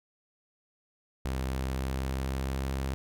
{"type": "tone with pitch glide", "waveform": "sawtooth", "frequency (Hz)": [65.41, 66.98], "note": ["C2", "C2"], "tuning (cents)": [0, 41], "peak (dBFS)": -26, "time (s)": [1.25, 2.94], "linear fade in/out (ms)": 0, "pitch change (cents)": 41, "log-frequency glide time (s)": [1.49, 2.73], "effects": []}